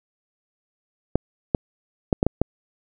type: clicks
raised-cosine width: 2 ms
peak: -4 dBFS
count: 6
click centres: 1.156 / 1.548 / 2.128 / 2.229 / 2.266 / 2.416 s
effects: none